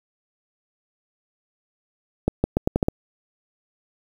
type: accelerating click train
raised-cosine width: 2 ms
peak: -5 dBFS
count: 7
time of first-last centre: 2.28-2.884 s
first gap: 160 ms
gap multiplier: 0.81
effects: 7-bit